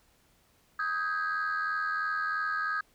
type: tone cluster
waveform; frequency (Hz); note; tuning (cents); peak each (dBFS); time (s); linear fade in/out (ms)
sine; 1257 / 1557 / 1640; D#6 / G6 / G#6; +17 / -12 / -22; -30 / -34 / -31; 0.79-2.81; 5
effects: tanh soft clip ceiling -24 dBFS + pink hiss -66 dBFS RMS until 2.94 s